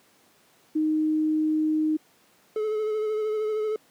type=tone; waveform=sine; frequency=310.3 Hz; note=D#4; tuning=5 cents flat; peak=-20 dBFS; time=0.75-1.97 s; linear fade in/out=10 ms
type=tone with vibrato; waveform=triangle; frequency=430 Hz; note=A4; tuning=40 cents flat; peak=-22 dBFS; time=2.56-3.76 s; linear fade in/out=2 ms; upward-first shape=sine; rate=13 Hz; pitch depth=26 cents each way
effects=pink hiss -60 dBFS RMS until 3.9 s + high-pass 200 Hz 12 dB/octave